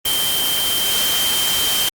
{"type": "tone in noise", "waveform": "sine", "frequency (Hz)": 3136, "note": "G7", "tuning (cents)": 0, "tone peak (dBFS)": -19, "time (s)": [0.05, 1.89], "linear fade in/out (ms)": 5, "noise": "white", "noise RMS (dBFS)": -20, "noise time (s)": [0.05, 1.89], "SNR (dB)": -2, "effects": ["Opus 24 kbps"]}